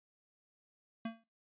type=tone with exponential decay; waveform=square; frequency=226.9 Hz; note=A#3; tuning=47 cents flat; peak=-35 dBFS; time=1.05-1.24 s; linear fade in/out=5 ms; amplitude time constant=40 ms; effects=noise-tail reverb RT60 0.2 s tail -19 dB re dry + resampled to 8000 Hz